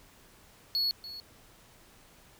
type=tone with echo; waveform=triangle; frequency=4372 Hz; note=C#8; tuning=25 cents flat; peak=-25 dBFS; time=0.75-0.91 s; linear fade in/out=0 ms; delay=290 ms; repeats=1; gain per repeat=-14 dB; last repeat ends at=1.2 s; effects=pink hiss -58 dBFS RMS until 2.39 s